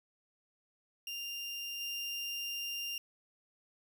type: tone with level steps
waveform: 30% pulse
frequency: 2794 Hz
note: F7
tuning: in tune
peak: -36 / -34 dBFS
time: 1.07-2.98 s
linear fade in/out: 2 ms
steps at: 1.8 s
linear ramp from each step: 10 ms
effects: none